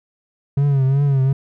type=tone with vibrato; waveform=triangle; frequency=137.6 Hz; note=C#3; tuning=12 cents flat; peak=-11 dBFS; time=0.57-1.33 s; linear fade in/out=5 ms; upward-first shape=triangle; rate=2.7 Hz; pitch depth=89 cents each way; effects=none